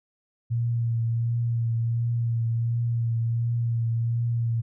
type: tone with vibrato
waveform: sine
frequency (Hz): 116.54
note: A#2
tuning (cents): 0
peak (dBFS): -22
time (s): 0.5-4.62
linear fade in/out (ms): 20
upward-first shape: triangle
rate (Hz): 1.4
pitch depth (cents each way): 27
effects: none